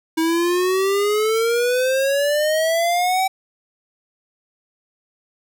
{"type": "exponential sweep", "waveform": "square", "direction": "up", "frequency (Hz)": [320, 770], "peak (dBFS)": -17, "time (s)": [0.17, 3.28], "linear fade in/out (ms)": 10, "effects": []}